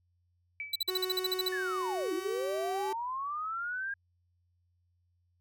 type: tone with exponential decay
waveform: sine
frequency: 2300 Hz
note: D7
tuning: 37 cents flat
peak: -33 dBFS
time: 0.6-0.91 s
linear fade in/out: 1 ms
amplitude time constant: 67 ms
type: tone bursts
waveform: 45% pulse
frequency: 3971 Hz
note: B7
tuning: 9 cents sharp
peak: -28 dBFS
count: 11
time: 0.73-1.487 s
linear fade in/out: 5 ms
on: 27 ms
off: 46 ms
type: tone with pitch glide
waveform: 45% pulse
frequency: 371.2 to 386.7 Hz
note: F#4 to G4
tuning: +6 to -24 cents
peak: -34 dBFS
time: 0.88-2.93 s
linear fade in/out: 5 ms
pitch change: +70 cents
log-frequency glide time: 1.93-2.5 s
type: linear two-way sweep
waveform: sine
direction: down then up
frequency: 1784 to 311.1 to 1629 Hz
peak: -33 dBFS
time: 1.52-3.94 s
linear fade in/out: 5 ms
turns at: 2.13 s
effects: added 88 Hz sine -70 dBFS peak until 5.4 s